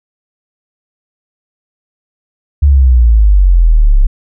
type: exponential sweep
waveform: sine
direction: down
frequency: 73.42 to 32.7 Hz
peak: -3 dBFS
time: 2.62-4.07 s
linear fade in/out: 10 ms
effects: none